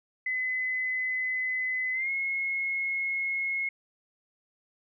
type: tone with pitch glide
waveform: sine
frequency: 2023 to 2168 Hz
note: B6 to C#7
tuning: +41 to -39 cents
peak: -27 dBFS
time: 0.26-3.69 s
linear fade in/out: 5 ms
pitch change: +120 cents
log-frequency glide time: 1.93-2.1 s
effects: none